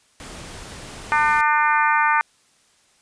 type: noise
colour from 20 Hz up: pink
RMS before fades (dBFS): -37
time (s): 0.2-1.41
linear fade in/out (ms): 0
type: harmonic tone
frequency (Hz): 300.2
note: D4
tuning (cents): +38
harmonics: 3 / 4 / 5 / 6 / 7 / 8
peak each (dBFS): -19 / -21 / -22 / -24 / -27 / -29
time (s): 1.12-2.21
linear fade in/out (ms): 0
effects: white hiss -59 dBFS RMS until 3.01 s + resampled to 22050 Hz